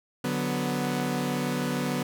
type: chord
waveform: sawtooth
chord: B minor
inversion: first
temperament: equal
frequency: 146.83 / 185 / 246.9 Hz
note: D3 / F#3 / B3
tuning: 0 / 0 / 0 cents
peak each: -28 / -28 / -25 dBFS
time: 0.24-2.03 s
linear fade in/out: 5 ms
effects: none